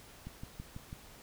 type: click train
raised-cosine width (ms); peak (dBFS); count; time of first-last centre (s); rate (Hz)
5; -30; 5; 0.27-0.929; 6.07
effects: pink hiss -55 dBFS RMS until 1.22 s